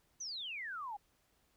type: exponential sweep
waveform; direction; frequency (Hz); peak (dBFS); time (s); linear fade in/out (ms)
sine; down; 6272 to 784; -40; 0.2-0.97; 10
effects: pink hiss -74 dBFS RMS until 1.56 s